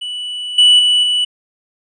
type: tone with level steps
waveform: triangle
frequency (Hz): 2960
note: F#7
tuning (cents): 0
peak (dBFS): -20 / -4 / -8 / -11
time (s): 0.01-1.25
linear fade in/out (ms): 10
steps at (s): 0.58 / 0.79 / 1.03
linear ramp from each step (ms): 5
effects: resampled to 24000 Hz